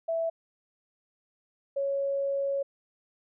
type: tone pair in turn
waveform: sine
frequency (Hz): 659.3 / 554.4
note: E5 / C#5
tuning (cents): 0 / 0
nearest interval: minor third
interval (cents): 300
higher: first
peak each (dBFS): -26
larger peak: neither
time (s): 0.08-0.3 / 1.76-2.63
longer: second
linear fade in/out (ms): 10
effects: none